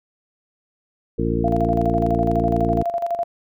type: harmonic tone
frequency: 57.2 Hz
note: A#1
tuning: 32 cents flat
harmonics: 1 / 2 / 3 / 4 / 5 / 6 / 8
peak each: -26 / -26 / -26 / -26 / -26 / -26 / -26 dBFS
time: 1.18-2.83 s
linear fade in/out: 10 ms
type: tone with tremolo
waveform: sine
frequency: 686 Hz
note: F5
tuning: 31 cents flat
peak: -18 dBFS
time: 1.44-3.24 s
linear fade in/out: 5 ms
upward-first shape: square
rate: 12 Hz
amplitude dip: 65%
effects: none